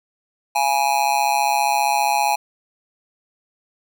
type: tone with amplitude modulation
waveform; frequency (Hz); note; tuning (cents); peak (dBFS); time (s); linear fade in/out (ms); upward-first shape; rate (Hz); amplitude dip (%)
square; 830.6; G#5; 0; -13; 0.55-2.36; 10; sine; 135; 90
effects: none